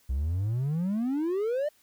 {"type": "exponential sweep", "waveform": "triangle", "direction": "up", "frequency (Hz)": [61.74, 616], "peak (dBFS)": -23, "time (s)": [0.09, 1.69], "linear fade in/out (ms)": 10, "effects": ["tanh soft clip ceiling -19 dBFS", "white hiss -64 dBFS RMS until 1.82 s"]}